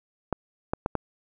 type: clicks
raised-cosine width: 1 ms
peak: -11 dBFS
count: 4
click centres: 0.327 / 0.735 / 0.861 / 0.953 s
effects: none